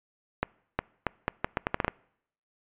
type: accelerating click train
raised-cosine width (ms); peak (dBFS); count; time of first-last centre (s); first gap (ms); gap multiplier
0.5; -10; 11; 0.43-1.881; 360; 0.77
effects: noise-tail reverb RT60 0.7 s tail -25 dB re dry + resampled to 8000 Hz